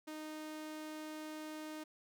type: tone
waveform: sawtooth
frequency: 309 Hz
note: D#4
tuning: 12 cents flat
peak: -40 dBFS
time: 0.07-1.84 s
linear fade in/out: 10 ms
effects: none